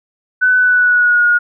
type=tone with pitch glide; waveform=sine; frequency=1502 to 1438.3 Hz; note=F#6 to F#6; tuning=+26 to -49 cents; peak=-8 dBFS; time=0.41-1.39 s; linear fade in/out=20 ms; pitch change=-75 cents; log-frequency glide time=0.56-1.26 s; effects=none